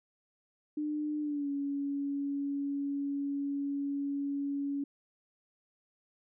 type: tone with pitch glide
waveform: sine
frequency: 300 to 281.5 Hz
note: D4 to C#4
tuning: +37 to +27 cents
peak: -31 dBFS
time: 0.77-4.84 s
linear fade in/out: 5 ms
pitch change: -110 cents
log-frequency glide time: 1.21-1.49 s
effects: none